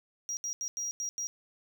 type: tone bursts at uneven times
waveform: triangle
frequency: 5720 Hz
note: F8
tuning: 41 cents sharp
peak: -31 dBFS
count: 6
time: 0.29-0.37 / 0.44-0.53 / 0.61-0.68 / 0.77-0.91 / 1-1.09 / 1.18-1.27 s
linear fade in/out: 0 ms
effects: none